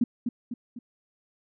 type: tone with echo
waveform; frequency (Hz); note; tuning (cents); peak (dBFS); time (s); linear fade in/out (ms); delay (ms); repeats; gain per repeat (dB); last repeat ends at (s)
sine; 240; B3; -49; -18; 0.01-0.04; 5; 250; 3; -6; 0.79
effects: none